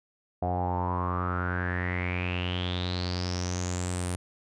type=tone with low-pass filter sweep; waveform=sawtooth; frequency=89.7 Hz; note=F2; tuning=47 cents sharp; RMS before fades=-30 dBFS; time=0.42-4.16 s; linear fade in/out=5 ms; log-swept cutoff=700 to 9600 Hz; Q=8.7; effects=none